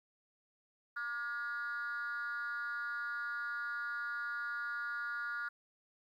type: tone with frequency modulation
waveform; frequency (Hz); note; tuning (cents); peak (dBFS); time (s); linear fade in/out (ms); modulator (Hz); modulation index
sine; 1428; F6; +38; -35; 0.96-5.49; 10; 248; 0.73
effects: tanh soft clip ceiling -34 dBFS + 12-bit